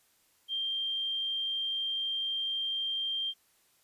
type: tone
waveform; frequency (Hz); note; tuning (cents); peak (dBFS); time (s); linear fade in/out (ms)
sine; 3176; G7; +22; -30; 0.48-3.34; 50
effects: white hiss -68 dBFS RMS until 3.83 s + resampled to 32000 Hz